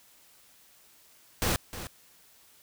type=noise with echo; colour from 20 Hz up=pink; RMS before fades=-27 dBFS; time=1.42-1.56 s; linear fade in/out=0 ms; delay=310 ms; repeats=1; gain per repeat=-12 dB; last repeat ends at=1.87 s; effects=white hiss -59 dBFS RMS until 2.62 s